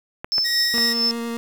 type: clicks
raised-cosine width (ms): 0.5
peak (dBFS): -14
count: 3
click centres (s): 0.245 / 0.382 / 0.782
type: tone with tremolo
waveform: sine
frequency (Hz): 5274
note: E8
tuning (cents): 0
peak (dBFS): -16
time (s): 0.32-1.11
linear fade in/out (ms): 0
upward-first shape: triangle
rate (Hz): 4.4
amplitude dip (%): 55
type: tone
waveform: sawtooth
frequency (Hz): 1898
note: A#6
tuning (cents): +31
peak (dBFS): -20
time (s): 0.44-0.94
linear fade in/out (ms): 20
type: tone with vibrato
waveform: 30% pulse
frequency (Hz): 233.1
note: A#3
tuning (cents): 0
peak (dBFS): -23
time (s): 0.74-1.37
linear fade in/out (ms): 0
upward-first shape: sine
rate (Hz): 10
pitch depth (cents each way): 10
effects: 7-bit

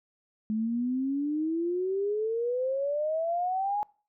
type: exponential sweep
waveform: sine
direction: up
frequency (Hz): 213.2 to 843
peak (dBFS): -26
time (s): 0.5-3.83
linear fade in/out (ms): 0
effects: noise-tail reverb RT60 0.4 s tail -24 dB re dry

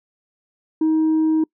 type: tone with tanh clipping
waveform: sine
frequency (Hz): 315.8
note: D#4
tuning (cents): +26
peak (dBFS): -15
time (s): 0.81-1.44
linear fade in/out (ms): 5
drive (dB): 1
effects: noise-tail reverb RT60 0.1 s tail -26 dB re dry

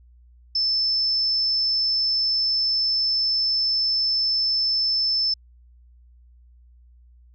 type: tone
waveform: sine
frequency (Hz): 5274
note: E8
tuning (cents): 0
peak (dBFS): -19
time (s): 0.55-5.34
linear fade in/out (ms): 5
effects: added 60 Hz sine -49 dBFS peak until 7.34 s

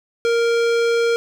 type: tone with hard clipping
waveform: sine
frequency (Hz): 466.2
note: A#4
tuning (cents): 0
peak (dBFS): -17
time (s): 0.25-1.16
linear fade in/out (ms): 0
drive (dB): 18
effects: none

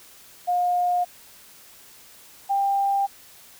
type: tone pair in turn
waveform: sine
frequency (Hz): 713 / 793.4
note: F5 / G5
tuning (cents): +36 / +21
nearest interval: major second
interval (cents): 185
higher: second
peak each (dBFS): -19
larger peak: neither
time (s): 0.47-1.05 / 2.49-3.07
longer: neither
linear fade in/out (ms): 20
effects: white hiss -49 dBFS RMS until 3.59 s

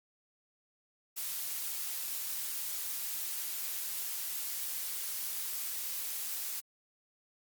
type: noise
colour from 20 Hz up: blue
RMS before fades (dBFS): -37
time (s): 1.16-6.61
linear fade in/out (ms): 20
effects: Opus 48 kbps

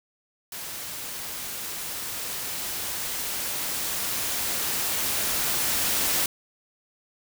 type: noise with level ramp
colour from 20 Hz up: white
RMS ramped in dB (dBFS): -36 to -24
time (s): 0.52-6.26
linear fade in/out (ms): 2
effects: none

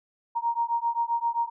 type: beating tone pair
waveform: sine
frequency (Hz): 931 / 938.6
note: A#5 / A#5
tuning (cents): -2 / +12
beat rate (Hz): 7.6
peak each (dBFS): -27 / -27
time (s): 0.35-1.5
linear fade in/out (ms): 20
effects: none

